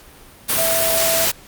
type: tone in noise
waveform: sine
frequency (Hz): 659.3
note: E5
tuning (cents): 0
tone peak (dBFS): -20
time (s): 0.57-1.26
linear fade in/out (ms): 20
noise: white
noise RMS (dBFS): -18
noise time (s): 0.48-1.32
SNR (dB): -5
effects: pink hiss -44 dBFS RMS until 1.47 s + Opus 48 kbps